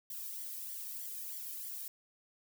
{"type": "noise with flanger", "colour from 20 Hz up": "violet", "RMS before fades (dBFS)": -43, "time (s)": [0.1, 1.88], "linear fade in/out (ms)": 2, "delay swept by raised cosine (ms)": [0.75, 1.48], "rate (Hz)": 3.2, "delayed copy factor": -0.85, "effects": []}